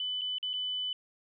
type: tone with dropouts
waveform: sine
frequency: 3000 Hz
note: F#7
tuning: 23 cents sharp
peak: -31 dBFS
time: 0-0.93 s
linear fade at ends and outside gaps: 2 ms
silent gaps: 0.212-0.216 / 0.384-0.428 / 0.533-0.537 s
effects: none